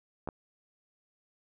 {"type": "clicks", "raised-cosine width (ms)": 1, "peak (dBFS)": -22, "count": 2, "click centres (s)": [0.275, 0.288], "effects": []}